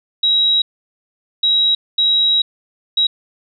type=tone bursts at uneven times; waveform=sine; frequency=3847 Hz; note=B7; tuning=46 cents flat; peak=-11 dBFS; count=4; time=0.23-0.62 / 1.43-1.75 / 1.98-2.42 / 2.97-3.07 s; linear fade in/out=5 ms; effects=none